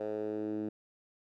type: tone with band-pass filter sweep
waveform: 10% pulse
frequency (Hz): 106.8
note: G#2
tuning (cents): +49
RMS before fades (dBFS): -36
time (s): 0-0.69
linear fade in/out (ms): 5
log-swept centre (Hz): 520 to 280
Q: 2.9
effects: none